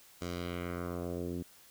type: tone with low-pass filter sweep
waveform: 10% pulse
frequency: 87.6 Hz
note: F2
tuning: 6 cents sharp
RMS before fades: -38 dBFS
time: 0.21-1.43 s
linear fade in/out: 10 ms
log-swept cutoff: 7300 to 270 Hz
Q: 1.5
effects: white hiss -59 dBFS RMS until 1.7 s